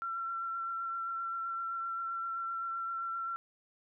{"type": "tone with vibrato", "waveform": "sine", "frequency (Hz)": 1356, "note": "E6", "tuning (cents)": 49, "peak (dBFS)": -34, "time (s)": [0.02, 3.36], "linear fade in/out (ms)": 0, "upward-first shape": "sine", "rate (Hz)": 7.7, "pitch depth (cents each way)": 16, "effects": []}